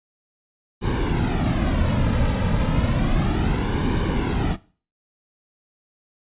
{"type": "noise with flanger", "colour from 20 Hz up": "brown", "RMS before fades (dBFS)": -21, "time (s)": [0.81, 4.57], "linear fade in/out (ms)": 50, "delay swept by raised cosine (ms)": [1.5, 2.8], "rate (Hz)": 0.32, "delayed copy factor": -0.65, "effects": ["noise-tail reverb RT60 0.4 s tail -19 dB re dry", "resampled to 8000 Hz"]}